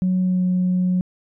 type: tone with pitch glide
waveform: sine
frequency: 184.3 to 182.18 Hz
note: F#3 to F#3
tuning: -7 to -27 cents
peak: -15 dBFS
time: 0.02-1.01 s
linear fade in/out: 0 ms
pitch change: -20 cents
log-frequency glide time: 0.21-0.44 s
effects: tanh soft clip ceiling -13 dBFS